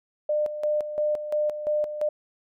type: tone with tremolo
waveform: sine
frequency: 601 Hz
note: D5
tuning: 40 cents sharp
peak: -21 dBFS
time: 0.29-2.09 s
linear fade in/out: 5 ms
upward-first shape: square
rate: 2.9 Hz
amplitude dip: 65%
effects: none